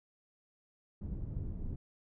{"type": "low-pass noise", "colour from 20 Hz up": "pink", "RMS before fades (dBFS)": -39, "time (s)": [1.01, 1.76], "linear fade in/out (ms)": 5, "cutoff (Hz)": 170, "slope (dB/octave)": 12, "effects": []}